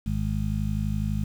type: harmonic tone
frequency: 52 Hz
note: G#1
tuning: 3 cents sharp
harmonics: 1 / 2 / 3 / 4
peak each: -29 / -29 / -31 / -30 dBFS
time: 0.06-1.24 s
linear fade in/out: 5 ms
effects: 8-bit